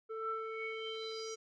square tone with low-pass filter sweep, 443.7 Hz, A4, 14 cents sharp, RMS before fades -41 dBFS, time 0.09-1.36 s, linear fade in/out 20 ms, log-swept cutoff 1000 to 6200 Hz, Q 6.6, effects none

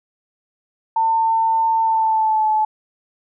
sine tone with pitch glide, 899 to 863.4 Hz, A5 to A5, +37 to -33 cents, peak -14 dBFS, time 0.96-2.65 s, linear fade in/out 5 ms, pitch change -70 cents, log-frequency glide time 1.8-2.48 s, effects none

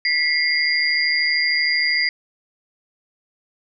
sine tone cluster, 1974 / 2127 / 4799 Hz, B6 / C7 / D8, -1 / +28 / +37 cents, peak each -21 dBFS, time 0.05-2.09 s, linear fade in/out 2 ms, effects none

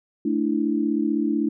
sine chord, A suspended fourth, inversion none, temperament equal, 220 / 293.7 / 329.6 Hz, A3 / D4 / E4, 0 / 0 / 0 cents, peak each -25 / -23 / -25 dBFS, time 0.25-1.49 s, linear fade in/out 5 ms, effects none

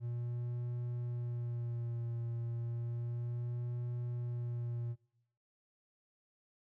triangle tone with vibrato, 119.2 Hz, A#2, 39 cents sharp, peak -34 dBFS, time 0-4.96 s, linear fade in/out 50 ms, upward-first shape sine, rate 0.32 Hz, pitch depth 27 cents each way, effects noise-tail reverb RT60 0.8 s tail -23 dB re dry

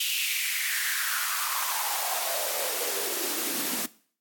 white noise with high-pass filter sweep, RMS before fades -29 dBFS, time 0-3.86 s, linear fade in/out 5 ms, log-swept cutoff 3000 to 230 Hz, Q 4.6, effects noise-tail reverb RT60 0.5 s tail -19 dB re dry + AAC 64 kbps

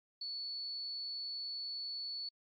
sine tone, 4435 Hz, C#8, in tune, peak -39 dBFS, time 0.21-2.29 s, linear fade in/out 5 ms, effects AAC 32 kbps

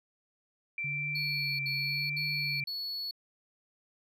sine tone, 2347 Hz, D7, 2 cents flat, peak -32 dBFS, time 0.78-2.64 s, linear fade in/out 2 ms
sine tone with vibrato, 143.9 Hz, D3, 35 cents flat, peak -38 dBFS, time 0.84-2.64 s, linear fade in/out 5 ms, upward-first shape triangle, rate 0.89 Hz, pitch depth 64 cents each way
triangle tone bursts, 4400 Hz, C#8, 14 cents flat, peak -33 dBFS, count 4, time 1.15-3.111 s, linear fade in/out 5 ms, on 440 ms, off 67 ms
effects none

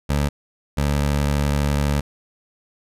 20% pulse tone pair in turn, 72 / 72 Hz, D2 / D2, -34 / -34 cents, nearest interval unison, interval 0 cents, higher neither, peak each -13 dBFS, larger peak neither, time 0.09-0.29 / 0.77-2.01 s, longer second, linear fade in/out 10 ms, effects resampled to 32000 Hz

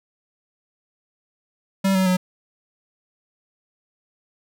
square tone with pitch steps, 193.6 / 188.41 / 183.37 Hz, G3 / F#3 / F#3, -21 / +32 / -15 cents, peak -17 dBFS, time 1.84-2.17 s, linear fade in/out 10 ms, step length 110 ms, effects none

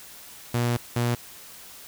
sawtooth tone bursts at uneven times, 120 Hz, B2, 49 cents flat, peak -18 dBFS, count 2, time 0.54-0.77 / 0.96-1.15 s, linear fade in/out 5 ms, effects white hiss -45 dBFS RMS until 1.87 s

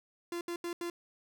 45% pulse tone bursts at uneven times, 344.7 Hz, F4, 23 cents flat, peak -35 dBFS, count 4, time 0.32-0.41 / 0.48-0.56 / 0.64-0.73 / 0.81-0.9 s, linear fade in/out 2 ms, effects none

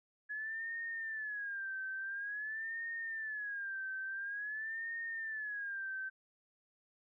sine tone with vibrato, 1687 Hz, G#6, 27 cents sharp, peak -38 dBFS, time 0.29-6.1 s, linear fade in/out 20 ms, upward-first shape sine, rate 0.48 Hz, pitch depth 150 cents each way, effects none

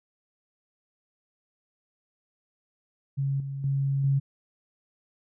sine tone with level steps, 137.7 Hz, C#3, 11 cents flat, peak -24 / -31 / -23 / -20 dBFS, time 3.17-4.2 s, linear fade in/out 20 ms, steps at 3.4 / 3.64 / 4.04 s, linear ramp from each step 2 ms, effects none

